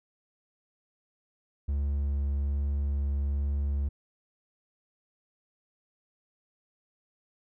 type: tone with vibrato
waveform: triangle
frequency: 70.6 Hz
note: C#2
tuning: 32 cents sharp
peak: -24 dBFS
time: 1.68-3.89 s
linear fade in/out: 10 ms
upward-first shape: sine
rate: 1.2 Hz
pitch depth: 9 cents each way
effects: none